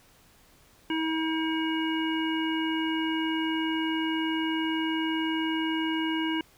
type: harmonic tone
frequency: 320 Hz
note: D#4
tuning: 49 cents sharp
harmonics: 1 / 3 / 5 / 7 / 9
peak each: -27 / -35 / -37 / -38 / -35 dBFS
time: 0.9-6.41 s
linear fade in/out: 2 ms
effects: pink hiss -59 dBFS RMS until 6.57 s